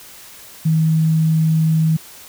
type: tone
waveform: sine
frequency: 159.4 Hz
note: D#3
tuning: 42 cents sharp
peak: -12 dBFS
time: 0.65-1.97 s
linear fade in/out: 10 ms
effects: white hiss -40 dBFS RMS until 2.28 s